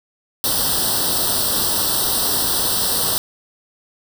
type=noise with comb filter; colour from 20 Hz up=white; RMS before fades=-19 dBFS; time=0.44-3.18 s; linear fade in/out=0 ms; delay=0.22 ms; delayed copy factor=+0.95; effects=none